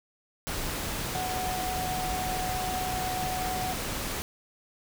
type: tone in noise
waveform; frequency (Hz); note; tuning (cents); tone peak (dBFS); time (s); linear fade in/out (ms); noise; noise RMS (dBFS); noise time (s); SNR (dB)
sine; 740; F#5; 0; -31; 1.15-3.73; 0; pink; -33; 0.47-4.22; -1
effects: none